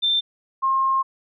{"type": "tone pair in turn", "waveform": "sine", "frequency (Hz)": [3572, 1067.8], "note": ["A7", "C6"], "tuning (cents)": [25, 35], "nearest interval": "octave + major sixth", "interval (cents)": 2090, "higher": "first", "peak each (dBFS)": -17, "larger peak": "neither", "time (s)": [[0.02, 0.21], [0.62, 1.03]], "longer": "second", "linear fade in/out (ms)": 20, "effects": []}